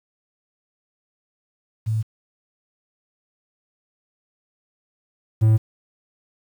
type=tone pair in turn; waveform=sine / triangle; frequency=109.9 / 109.9 Hz; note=A2 / A2; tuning=-2 / -2 cents; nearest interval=unison; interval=0 cents; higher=neither; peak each=-19 / -10 dBFS; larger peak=second; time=1.86-2.03 / 5.41-5.58 s; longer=neither; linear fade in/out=20 ms; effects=8-bit